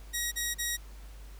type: tone bursts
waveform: 10% pulse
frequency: 1898 Hz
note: A#6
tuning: 31 cents sharp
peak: -21 dBFS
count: 3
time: 0.13-0.772 s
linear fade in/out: 20 ms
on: 190 ms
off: 36 ms
effects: added 50 Hz sine -44 dBFS peak until 1.39 s + pink hiss -57 dBFS RMS until 1.39 s